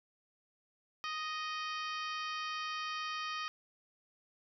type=harmonic tone with a mistuned harmonic; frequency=622.3 Hz; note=D#5; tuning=in tune; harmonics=2 / 3 / 4 / 5 / 6 / 7 / 8 / 9; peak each=-39 / -45 / -45 / -46 / -52 / -50 / -52 / -53 dBFS; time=1.04-3.48 s; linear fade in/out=0 ms; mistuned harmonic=7; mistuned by=+54 cents; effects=none